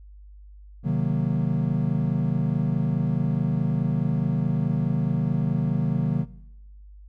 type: chord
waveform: triangle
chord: C half-diminished seventh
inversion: none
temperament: equal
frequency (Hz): 130.81 / 155.56 / 185 / 233.1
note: C3 / Eb3 / Gb3 / Bb3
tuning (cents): 0 / 0 / 0 / 0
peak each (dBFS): -24 / -23 / -25 / -28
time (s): 0.83-6.26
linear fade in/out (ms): 50
effects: noise-tail reverb RT60 0.9 s tail -20 dB re dry + added 50 Hz sine -43 dBFS peak until 7.08 s